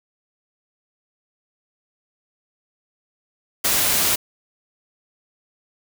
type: noise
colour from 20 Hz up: white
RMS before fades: -19 dBFS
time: 3.64-4.16 s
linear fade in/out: 10 ms
effects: none